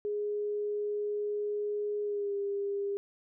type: tone with pitch glide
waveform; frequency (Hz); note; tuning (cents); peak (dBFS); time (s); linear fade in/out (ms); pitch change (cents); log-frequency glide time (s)
sine; 415.3 to 401.4; G#4 to G4; 0 to +41; -30; 0.05-2.97; 0; -59; 2.03-2.34
effects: none